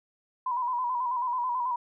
sine tone with vibrato, 987.8 Hz, B5, in tune, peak -26 dBFS, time 0.46-1.76 s, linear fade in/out 5 ms, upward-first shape square, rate 9.2 Hz, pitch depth 52 cents each way, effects none

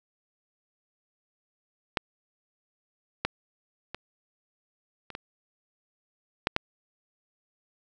clicks, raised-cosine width 0.3 ms, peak -8 / -9 / -19 / -25 / -19 / -7 / -7 dBFS, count 7, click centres 1.972 / 3.25 / 3.946 / 5.103 / 5.151 / 6.471 / 6.564 s, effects none

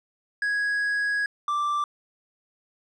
triangle tone pair in turn, 1661.2 / 1174.6 Hz, G#6 / D6, 0 / 0 cents, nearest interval tritone, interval 600 cents, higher first, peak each -21 dBFS, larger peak neither, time 0.42-1.26 / 1.48-1.84 s, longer first, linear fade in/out 2 ms, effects resampled to 24000 Hz

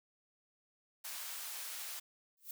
white high-pass noise, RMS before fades -44 dBFS, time 1.04-2 s, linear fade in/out 10 ms, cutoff 790 Hz, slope 12 dB/octave
violet noise with exponential growth, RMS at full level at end -41 dBFS, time 2.37-2.51 s, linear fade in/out 2 ms, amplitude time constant 30 ms
effects none

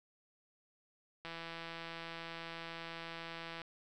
click train, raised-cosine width 0.3 ms, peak -29 dBFS, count 394, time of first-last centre 1.25-3.617 s, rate 166 Hz, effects none

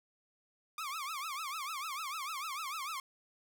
sawtooth tone with vibrato, 1182 Hz, D6, 11 cents sharp, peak -34 dBFS, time 0.78-3 s, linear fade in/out 2 ms, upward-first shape triangle, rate 6.7 Hz, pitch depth 230 cents each way, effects none

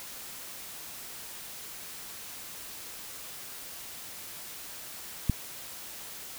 click, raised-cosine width 5 ms, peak -11 dBFS, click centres 5.297 s, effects white hiss -43 dBFS RMS until 6.38 s

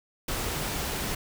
pink noise, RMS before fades -31 dBFS, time 0.28-1.15 s, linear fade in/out 5 ms, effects none

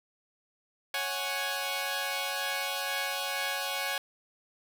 10% pulse chord, C# suspended fourth, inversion none, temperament equal, 554.4 / 740 / 830.6 Hz, C#5 / F#5 / G#5, 0 / 0 / 0 cents, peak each -27 / -27 / -27 dBFS, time 0.94-3.98 s, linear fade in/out 2 ms, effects none

